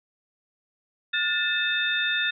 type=tone cluster; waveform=sine; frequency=1429 / 1768 / 2611 / 3627 Hz; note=F6 / A6 / E7 / A#7; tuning=+39 / +8 / -17 / -48 cents; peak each=-30 / -26 / -31 / -27 dBFS; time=1.13-2.31 s; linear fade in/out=10 ms; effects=none